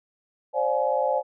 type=chord; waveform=sine; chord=D half-diminished seventh; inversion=third; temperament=just; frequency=528.6 / 587.3 / 704.8 / 845.8 Hz; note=C5 / D5 / F5 / Ab5; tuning=+18 / 0 / +16 / +31 cents; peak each=-25 / -26 / -30 / -26 dBFS; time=0.53-1.23 s; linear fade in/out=50 ms; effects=none